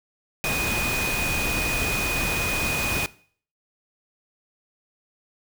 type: tone in noise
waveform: sine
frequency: 2484 Hz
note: D#7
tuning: 3 cents flat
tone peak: -26 dBFS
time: 0.44-3.06 s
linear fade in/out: 0 ms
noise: pink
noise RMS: -27 dBFS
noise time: 0.44-3.06 s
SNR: -2 dB
effects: noise-tail reverb RT60 0.5 s tail -19 dB re dry